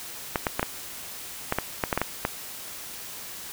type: clicks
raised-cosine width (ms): 0.5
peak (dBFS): -8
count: 11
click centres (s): 0.358 / 0.468 / 0.595 / 0.629 / 1.524 / 1.586 / 1.838 / 1.928 / 1.976 / 2.016 / 2.251
effects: white hiss -39 dBFS RMS until 3.52 s